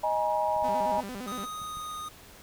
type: chord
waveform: sine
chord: D# suspended fourth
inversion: none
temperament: equal with one note detuned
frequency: 622.3 / 830.6 / 952.5 Hz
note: D#5 / G#5 / A#5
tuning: 0 / 0 / +37 cents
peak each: -29 dBFS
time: 0.03-1.01 s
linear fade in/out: 10 ms
type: clicks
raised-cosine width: 5 ms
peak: -36 dBFS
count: 11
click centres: 0.564 / 0.626 / 0.685 / 0.805 / 0.895 / 0.944 / 0.986 / 1.157 / 1.393 / 1.619 / 1.771 s
type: tone with vibrato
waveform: sawtooth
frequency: 223.4 Hz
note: A3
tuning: 27 cents sharp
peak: -32 dBFS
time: 0.63-1.46 s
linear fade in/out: 20 ms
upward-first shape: square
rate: 8.7 Hz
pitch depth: 210 cents each way
type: tone with pitch glide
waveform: square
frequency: 1250 to 1237.8 Hz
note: D#6 to D#6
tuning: +8 to -9 cents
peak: -36 dBFS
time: 1.27-2.09 s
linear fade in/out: 10 ms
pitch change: -17 cents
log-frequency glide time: 1.42-1.95 s
effects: pink hiss -51 dBFS RMS until 2.42 s